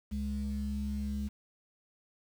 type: tone pair together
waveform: sine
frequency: 69.31 / 207.7 Hz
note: C#2 / G#3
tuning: 0 / 0 cents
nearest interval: octave + perfect fifth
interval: 1900 cents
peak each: -34 / -34 dBFS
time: 0.11-1.29 s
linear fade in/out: 20 ms
effects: tanh soft clip ceiling -26 dBFS + 9-bit